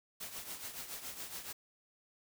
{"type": "noise with tremolo", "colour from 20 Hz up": "white", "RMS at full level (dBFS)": -42, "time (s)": [0.2, 1.53], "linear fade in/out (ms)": 10, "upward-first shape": "triangle", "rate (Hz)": 7.1, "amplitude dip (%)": 70, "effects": []}